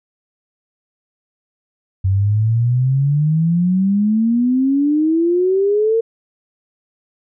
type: exponential sweep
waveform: sine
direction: up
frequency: 93.5 to 460 Hz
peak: -12 dBFS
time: 2.04-6.01 s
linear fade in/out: 10 ms
effects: none